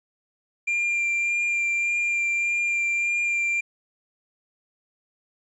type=tone with vibrato; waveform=triangle; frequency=2386 Hz; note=D7; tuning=27 cents sharp; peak=-20 dBFS; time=0.67-3.61 s; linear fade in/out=10 ms; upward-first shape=sine; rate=1.7 Hz; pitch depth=12 cents each way; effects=resampled to 22050 Hz + 10-bit